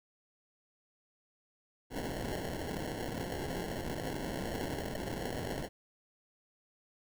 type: noise with sample-and-hold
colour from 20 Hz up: white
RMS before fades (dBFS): -38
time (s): 1.9-5.69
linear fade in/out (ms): 50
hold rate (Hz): 1225
effects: none